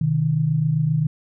sine tone pair together, 127.92 / 155.56 Hz, C3 / D#3, -39 / 0 cents, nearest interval minor third, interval 339 cents, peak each -23 / -18 dBFS, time 0.01-1.07 s, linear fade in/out 5 ms, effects none

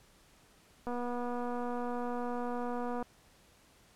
click train, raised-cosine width 1 ms, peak -25 dBFS, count 525, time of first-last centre 0.87-3.026 s, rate 243 Hz, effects pink hiss -63 dBFS RMS until 3.95 s + low-pass 12000 Hz 12 dB/octave

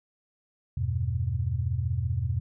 sine chord, E minor, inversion none, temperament equal, 82.41 / 98 / 123.47 Hz, E2 / G2 / B2, 0 / 0 / 0 cents, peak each -30 / -30 / -29 dBFS, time 0.77-2.4 s, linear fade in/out 5 ms, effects none

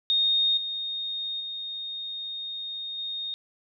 sine tone with level steps, 3698 Hz, A#7, 15 cents flat, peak -20 / -29 / -32 / -30 dBFS, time 0.1-3.34 s, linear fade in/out 0 ms, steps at 0.57 / 1.4 / 2.98 s, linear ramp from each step 5 ms, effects none

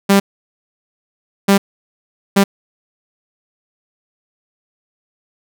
sawtooth tone bursts at uneven times, 197.9 Hz, G3, 17 cents sharp, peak -4 dBFS, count 3, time 0.09-0.2 / 1.48-1.58 / 2.36-2.44 s, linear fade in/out 10 ms, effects none

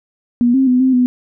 sine tone with pitch steps, 240.8 / 266.1 / 250.9 / 260.8 / 248.9 Hz, B3 / C4 / B3 / C4 / B3, -44 / +29 / +28 / -5 / +14 cents, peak -9 dBFS, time 0.41-1.06 s, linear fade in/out 0 ms, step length 130 ms, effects none

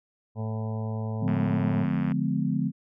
harmonic tone, 110 Hz, A2, in tune, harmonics 1 / 2 / 4 / 5 / 6 / 7 / 8 / 9, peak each -29 / -35 / -41 / -43 / -45 / -46 / -47 / -48 dBFS, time 0.35-1.87 s, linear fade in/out 50 ms
sine chord, D diminished seventh, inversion none, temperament just, 146.83 / 176.2 / 211.4 / 253.7 Hz, D3 / F3 / Ab3 / Cb4, 0 / +16 / +31 / +47 cents, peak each -29 dBFS, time 1.2-2.72 s, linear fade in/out 50 ms
click train, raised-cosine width 0.5 ms, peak -23 dBFS, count 78, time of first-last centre 1.28-2.12 s, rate 91.7 Hz
effects none

